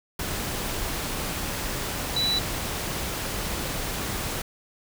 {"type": "tone in noise", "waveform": "sine", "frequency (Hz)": 3951, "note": "B7", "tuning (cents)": 0, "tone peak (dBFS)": -22, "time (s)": [2.16, 2.39], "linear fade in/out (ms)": 5, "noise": "pink", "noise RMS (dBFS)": -30, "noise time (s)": [0.19, 4.42], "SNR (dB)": 5, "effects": []}